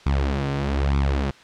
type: tone with flanger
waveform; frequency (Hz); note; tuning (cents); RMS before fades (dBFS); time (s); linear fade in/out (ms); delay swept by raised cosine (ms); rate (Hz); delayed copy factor
sawtooth; 69.3; C#2; 0; -22; 0.06-1.31; 5; 0.84 to 6.74; 1.1; +0.75
effects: white hiss -48 dBFS RMS until 1.43 s + low-pass 4000 Hz 12 dB/octave